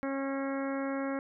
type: harmonic tone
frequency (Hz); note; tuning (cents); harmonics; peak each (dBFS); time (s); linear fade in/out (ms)
272.8; C#4; -28; 1 / 2 / 3 / 4 / 5 / 6 / 7 / 8; -33 / -36 / -44 / -44 / -44 / -46 / -48 / -48; 0.03-1.19; 0
effects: none